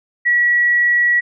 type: tone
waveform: sine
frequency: 1929 Hz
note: B6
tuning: 41 cents flat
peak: -11 dBFS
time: 0.25-1.21 s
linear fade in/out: 20 ms
effects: none